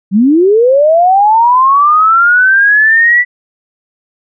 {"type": "linear sweep", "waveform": "sine", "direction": "up", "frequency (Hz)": [181.1, 1975.5], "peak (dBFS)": -4, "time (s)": [0.11, 3.25], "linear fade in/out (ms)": 50, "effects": []}